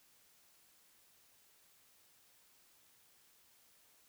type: silence
effects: white hiss -68 dBFS RMS until 4.08 s